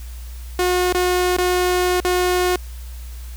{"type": "tone with dropouts", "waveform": "sawtooth", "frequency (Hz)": 361.2, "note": "F#4", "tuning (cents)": -42, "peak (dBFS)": -12, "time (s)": [0.59, 2.56], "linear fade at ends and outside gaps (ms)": 2, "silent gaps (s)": [[0.926, 0.947], [1.367, 1.384], [2.002, 2.048]], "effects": ["added 60 Hz sine -30 dBFS peak until 3.36 s", "white hiss -45 dBFS RMS until 3.36 s"]}